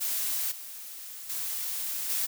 blue noise with level steps, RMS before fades -30 / -42 / -33 / -29 dBFS, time 0-2.27 s, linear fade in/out 20 ms, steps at 0.51 / 1.29 / 2.09 s, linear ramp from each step 10 ms, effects none

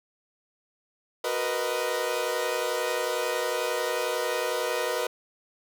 sawtooth chord, B major seventh, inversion second, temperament equal with one note detuned, 370 / 466.2 / 497.3 / 622.3 Hz, F#4 / A#4 / B4 / D#5, 0 / 0 / +12 / 0 cents, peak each -32 / -28 / -26 / -28 dBFS, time 1.24-5.07 s, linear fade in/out 5 ms, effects none

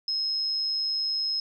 sine tone, 5150 Hz, E8, 41 cents flat, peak -25 dBFS, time 0.08-1.4 s, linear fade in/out 2 ms, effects 11-bit

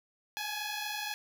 10% pulse tone pair together, 827 / 851.2 Hz, G#5 / G#5, -8 / +42 cents, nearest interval unison, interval 50 cents, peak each -30 / -29 dBFS, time 0.37-1.14 s, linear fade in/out 0 ms, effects none

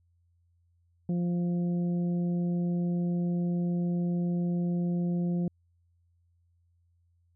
harmonic tone, 174.61 Hz, F3, in tune, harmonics 1 / 2 / 3 / 4, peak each -26 / -38 / -44 / -50 dBFS, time 1.09-5.48 s, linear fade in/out 2 ms, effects added 86 Hz sine -65 dBFS peak until 7.35 s

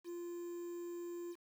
triangle tone with quantisation, 346.5 Hz, F4, 14 cents flat, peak -40 dBFS, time 0.04-1.36 s, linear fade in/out 50 ms, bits 10, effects none

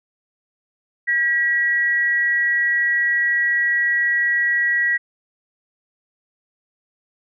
sine tone pair together, 1619.6 / 1926 Hz, G#6 / B6, -44 / -44 cents, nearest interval minor third, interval 300 cents, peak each -26 / -16 dBFS, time 1.07-4.98 s, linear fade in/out 20 ms, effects none

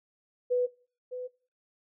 sine tone pair in turn, 495.1 / 501.1 Hz, B4 / B4, +4 / +25 cents, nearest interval unison, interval 21 cents, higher second, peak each -23 / -34 dBFS, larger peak first, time 0.5-0.67 / 1.11-1.28 s, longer neither, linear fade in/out 20 ms, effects noise-tail reverb RT60 0.4 s tail -21 dB re dry

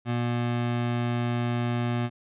25% pulse tone, 120 Hz, B2, 49 cents flat, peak -21 dBFS, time 0.05-2.1 s, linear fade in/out 50 ms, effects resampled to 8000 Hz

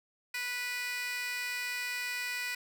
15% pulse tone with high-pass filter, 492.3 Hz, B4, 6 cents flat, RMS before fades -36 dBFS, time 0.34-2.55 s, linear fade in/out 5 ms, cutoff 2300 Hz, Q 2.4, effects none

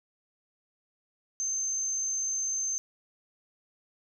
sine tone, 6272 Hz, G8, in tune, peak -28 dBFS, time 1.4-2.78 s, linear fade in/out 0 ms, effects none

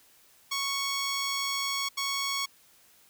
10% pulse tone bursts at uneven times, 1108.7 Hz, C#6, in tune, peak -20 dBFS, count 2, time 0.51-1.89 / 1.97-2.46 s, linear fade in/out 10 ms, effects white hiss -60 dBFS RMS until 3.09 s

